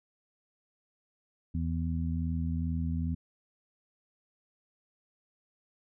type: harmonic tone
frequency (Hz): 82.41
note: E2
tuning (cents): 0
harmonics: 1 / 2 / 3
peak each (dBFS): -31 / -34 / -36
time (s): 1.54-3.15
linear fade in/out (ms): 10
effects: none